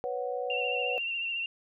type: chord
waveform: sine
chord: B suspended second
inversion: none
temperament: equal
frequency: 493.9 / 554.4 / 740 Hz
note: B4 / C#5 / F#5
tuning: 0 / 0 / 0 cents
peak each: -33 / -36 / -36 dBFS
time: 0.04-0.98 s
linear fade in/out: 0 ms
type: tone with vibrato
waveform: sine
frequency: 2745 Hz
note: F7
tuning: 31 cents flat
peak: -30 dBFS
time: 0.5-1.46 s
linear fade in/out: 2 ms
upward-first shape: sine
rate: 14 Hz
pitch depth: 36 cents each way
effects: none